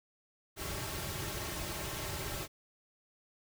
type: noise with comb filter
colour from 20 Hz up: pink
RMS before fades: -39 dBFS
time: 0.56-2.48 s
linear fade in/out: 50 ms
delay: 4.1 ms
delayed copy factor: -0.65
effects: none